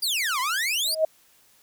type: exponential two-way sweep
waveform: sawtooth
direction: down then up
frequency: 4978 to 976 to 4977 Hz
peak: -20 dBFS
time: 0.02-0.95 s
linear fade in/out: 10 ms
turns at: 0.4 s
type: tone with exponential growth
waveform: sine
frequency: 633 Hz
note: D#5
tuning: 30 cents sharp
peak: -14 dBFS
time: 0.84-1.05 s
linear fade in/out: 5 ms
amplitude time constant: 44 ms
effects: white hiss -59 dBFS RMS until 1.62 s